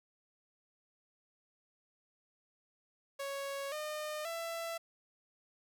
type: tone with pitch steps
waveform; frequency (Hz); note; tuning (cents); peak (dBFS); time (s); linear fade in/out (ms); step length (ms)
sawtooth; 554.4 / 608.1 / 667; C#5 / D#5 / E5; 0 / -40 / +20; -34; 3.19-4.78; 10; 530
effects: none